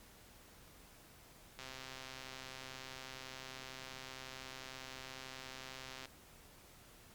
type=click train; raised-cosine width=0.2 ms; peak=-30 dBFS; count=586; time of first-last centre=1.59-6.056 s; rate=131 Hz; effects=pink hiss -60 dBFS RMS until 7.14 s + MP3 96 kbps